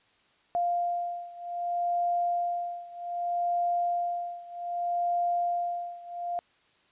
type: beating tone pair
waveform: sine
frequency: 698.5 / 699.14 Hz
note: F5 / F5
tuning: 0 / +2 cents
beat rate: 0.64 Hz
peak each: -29 / -31 dBFS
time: 0.55-6.39 s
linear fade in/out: 0 ms
effects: white hiss -65 dBFS RMS until 6.91 s + resampled to 8000 Hz